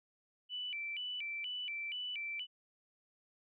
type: tone with vibrato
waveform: sine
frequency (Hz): 2637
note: E7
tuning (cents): 0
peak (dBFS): -38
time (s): 0.49-2.47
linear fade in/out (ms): 50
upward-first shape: square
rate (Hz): 2.1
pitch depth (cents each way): 210
effects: none